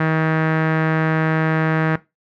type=tone with low-pass filter; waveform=sawtooth; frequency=158.9 Hz; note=D#3; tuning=37 cents sharp; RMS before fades=-18 dBFS; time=0-1.96 s; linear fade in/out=5 ms; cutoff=1700 Hz; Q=2.7; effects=noise-tail reverb RT60 0.2 s tail -17 dB re dry